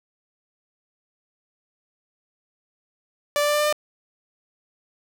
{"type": "tone with pitch steps", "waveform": "sawtooth", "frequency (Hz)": [584, 587.4, 590.8, 594.2, 597.7, 601.1], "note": ["D5", "D5", "D5", "D5", "D5", "D5"], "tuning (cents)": [-10, 0, 10, 20, 30, 40], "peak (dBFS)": -15, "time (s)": [3.36, 3.726], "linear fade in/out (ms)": 0, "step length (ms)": 61, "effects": []}